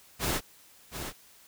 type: noise with echo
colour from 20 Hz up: pink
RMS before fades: -29 dBFS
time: 0.19-0.41 s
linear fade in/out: 50 ms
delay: 720 ms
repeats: 1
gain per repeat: -8 dB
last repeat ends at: 1.13 s
effects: white hiss -57 dBFS RMS until 1.47 s